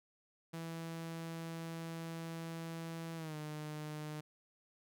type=tone with pitch glide; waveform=sawtooth; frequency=164.81 to 152.01 Hz; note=E3 to D#3; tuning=0 to -40 cents; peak=-38 dBFS; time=0.53-4.21 s; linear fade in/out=10 ms; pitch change=-140 cents; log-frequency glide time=3.16-3.36 s; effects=none